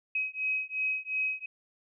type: beating tone pair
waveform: sine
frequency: 2537 / 2539.8 Hz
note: D#7 / D#7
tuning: +33 / +35 cents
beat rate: 2.8 Hz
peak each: -32 / -32 dBFS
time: 0.15-1.46 s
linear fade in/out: 5 ms
effects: none